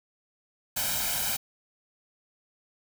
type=noise with comb filter; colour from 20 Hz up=white; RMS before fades=-29 dBFS; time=0.76-1.37 s; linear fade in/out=10 ms; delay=1.3 ms; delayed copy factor=+0.8; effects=none